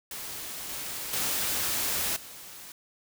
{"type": "noise with level steps", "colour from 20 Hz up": "white", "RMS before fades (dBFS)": [-38, -36, -29, -45], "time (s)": [0.11, 2.72], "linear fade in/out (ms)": 2, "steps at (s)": [0.69, 1.13, 2.16], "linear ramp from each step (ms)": 5, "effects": []}